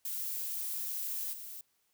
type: noise with level steps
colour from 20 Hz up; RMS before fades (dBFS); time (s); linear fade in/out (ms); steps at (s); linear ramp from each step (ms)
violet; -37 / -45; 0.05-1.61; 2; 1.33; 2
effects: white hiss -75 dBFS RMS until 1.93 s